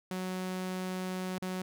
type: tone with dropouts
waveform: sawtooth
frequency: 185 Hz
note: F#3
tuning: in tune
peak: -30 dBFS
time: 0.11-1.62 s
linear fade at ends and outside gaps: 2 ms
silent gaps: 1.383-1.422 s
effects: none